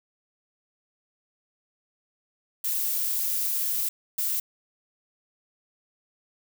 violet noise bursts at uneven times, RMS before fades -27 dBFS, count 2, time 2.64-3.89 / 4.18-4.4 s, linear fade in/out 5 ms, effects none

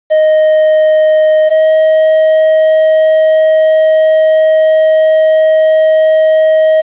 triangle tone pair in turn, 622.3 / 630.3 Hz, D#5 / D#5, 0 / +22 cents, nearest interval unison, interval 22 cents, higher second, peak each -3 dBFS, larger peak neither, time 0.1-1.5 / 1.5-6.82 s, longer second, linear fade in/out 20 ms, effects resampled to 8000 Hz + 7-bit

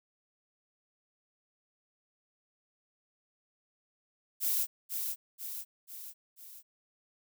violet noise with echo, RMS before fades -30 dBFS, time 4.4-4.67 s, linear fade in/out 50 ms, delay 490 ms, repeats 4, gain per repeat -5 dB, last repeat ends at 6.63 s, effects none

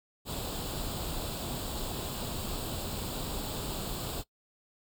pink noise with comb filter, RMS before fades -36 dBFS, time 0.25-4.24 s, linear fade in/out 50 ms, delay 0.25 ms, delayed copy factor +0.7, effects noise-tail reverb RT60 0.1 s tail -20 dB re dry

